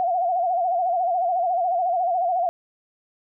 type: tone with vibrato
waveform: sine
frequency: 713 Hz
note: F5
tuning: 36 cents sharp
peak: -19 dBFS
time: 0-2.49 s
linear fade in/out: 0 ms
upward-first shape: sine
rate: 14 Hz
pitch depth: 97 cents each way
effects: none